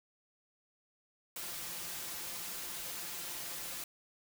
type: noise with comb filter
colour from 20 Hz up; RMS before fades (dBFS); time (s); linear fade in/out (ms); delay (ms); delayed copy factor
white; -42; 1.36-3.84; 2; 5.8; +0.6
effects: none